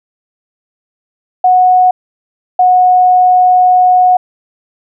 sine tone pair in turn, 734 / 731 Hz, F#5 / F#5, -14 / -21 cents, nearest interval unison, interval 7 cents, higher first, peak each -4 dBFS, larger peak neither, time 1.44-1.91 / 2.59-4.17 s, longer second, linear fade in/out 5 ms, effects none

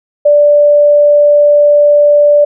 sine tone, 586 Hz, D5, 4 cents flat, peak -3 dBFS, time 0.25-2.45 s, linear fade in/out 10 ms, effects none

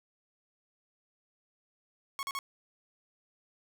sawtooth tone bursts, 1100 Hz, C#6, 14 cents flat, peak -30 dBFS, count 3, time 2.19-2.389 s, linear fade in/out 0 ms, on 39 ms, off 41 ms, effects none

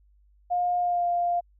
sine tone with pitch glide, 711 to 698.8 Hz, F5 to F5, +31 to +1 cents, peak -22 dBFS, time 0.5-1.41 s, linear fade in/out 20 ms, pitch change -30 cents, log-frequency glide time 0.79-1.05 s, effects added 50 Hz sine -57 dBFS peak until 1.59 s

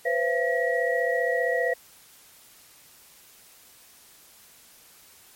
sine tone cluster, 495.8 / 531 / 677 / 1912 Hz, B4 / C5 / E5 / A#6, +7 / +25 / +46 / +43 cents, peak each -26 / -29 / -28 / -27 dBFS, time 0.05-1.74 s, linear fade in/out 10 ms, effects white hiss -53 dBFS RMS until 5.35 s + MP3 64 kbps

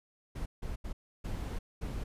brown noise bursts at uneven times, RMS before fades -37 dBFS, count 5, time 0.35-0.46 / 0.62-0.76 / 0.84-0.93 / 1.24-1.59 / 1.81-2.04 s, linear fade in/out 10 ms, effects resampled to 32000 Hz

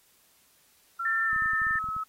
sine tone with pitch glide, 1362 to 1289.3 Hz, F6 to E6, -44 to -39 cents, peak -29 dBFS, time 0.99-2.04 s, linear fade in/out 10 ms, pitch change -95 cents, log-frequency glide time 1.26-1.32 s
sine tone, 1788 Hz, A6, 27 cents sharp, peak -25 dBFS, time 1.05-1.79 s, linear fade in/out 5 ms
clicks, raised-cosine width 5 ms, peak -33 dBFS, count 12, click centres 1.331 / 1.362 / 1.422 / 1.459 / 1.534 / 1.618 / 1.668 / 1.709 / 1.756 / 1.842 / 1.888 / 1.965 s
effects white hiss -63 dBFS RMS until 2.08 s + AAC 48 kbps

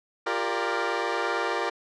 15% pulse chord, G minor seventh, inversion third, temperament equal with one note detuned, 349.2 / 397.9 / 466.2 / 587.3 Hz, F4 / G4 / Bb4 / D5, 0 / +26 / 0 / 0 cents, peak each -25 / -25 / -23 / -26 dBFS, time 0.26-1.7 s, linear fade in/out 10 ms, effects low-pass 4000 Hz 12 dB/octave

